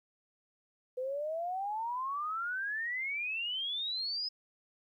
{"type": "exponential sweep", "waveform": "sine", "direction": "up", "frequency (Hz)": [498.1, 5110], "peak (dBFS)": -33, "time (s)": [0.97, 4.29], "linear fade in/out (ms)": 10, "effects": ["12-bit"]}